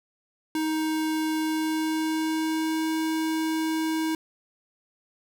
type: tone with pitch glide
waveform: square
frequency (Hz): 314.2 to 318.6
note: D#4 to D#4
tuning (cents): +17 to +41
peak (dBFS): -25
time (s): 0.55-4.15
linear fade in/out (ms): 2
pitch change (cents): +24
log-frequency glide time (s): 1.4-2.93
effects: none